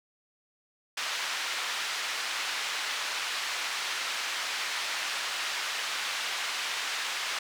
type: band-pass noise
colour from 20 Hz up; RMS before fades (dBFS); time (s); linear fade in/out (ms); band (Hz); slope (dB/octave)
pink; -33; 0.97-7.39; 5; 1400 to 5200; 12
effects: none